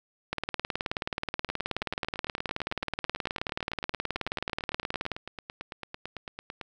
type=two click trains; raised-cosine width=0.3 ms; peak=-13 / -21 dBFS; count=91 / 47; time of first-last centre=0.33-5.117 / 1.49-6.612 s; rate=18.8 / 8.98 Hz; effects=none